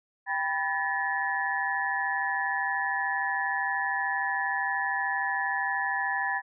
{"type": "tone cluster", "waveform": "sine", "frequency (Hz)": [790, 986, 1732, 1885], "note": ["G5", "B5", "A6", "A#6"], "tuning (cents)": [13, -3, -28, 19], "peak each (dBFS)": [-32, -33, -29, -35], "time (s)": [0.26, 6.42], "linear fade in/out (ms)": 50, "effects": []}